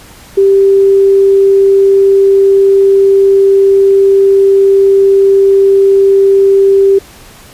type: tone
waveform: sine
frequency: 392 Hz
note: G4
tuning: in tune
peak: -3 dBFS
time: 0.37-6.99 s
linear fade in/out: 10 ms
effects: pink hiss -36 dBFS RMS until 7.53 s + resampled to 32000 Hz